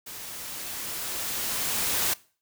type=noise with level ramp; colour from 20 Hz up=white; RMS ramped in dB=-40 to -25 dBFS; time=0.06-2.14 s; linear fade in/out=10 ms; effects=noise-tail reverb RT60 0.4 s tail -21 dB re dry